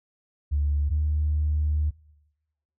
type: tone pair in turn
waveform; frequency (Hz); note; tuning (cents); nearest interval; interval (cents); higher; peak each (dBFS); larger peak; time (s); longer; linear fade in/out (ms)
sine; 72.7 / 75.43; D2 / D2; -17 / +47; minor second; 64; second; -20; neither; 0.51-0.9 / 0.9-1.91; second; 20
effects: noise-tail reverb RT60 1.0 s tail -24 dB re dry + tanh soft clip ceiling -16 dBFS